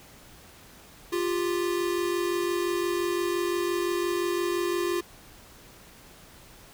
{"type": "tone pair together", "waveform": "square", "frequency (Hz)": [349.2, 395], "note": ["F4", "G4"], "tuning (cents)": [0, 13], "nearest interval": "major second", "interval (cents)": 213, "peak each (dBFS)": [-27, -32], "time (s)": [1.12, 5.01], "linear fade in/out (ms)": 10, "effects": ["pink hiss -51 dBFS RMS until 6.73 s"]}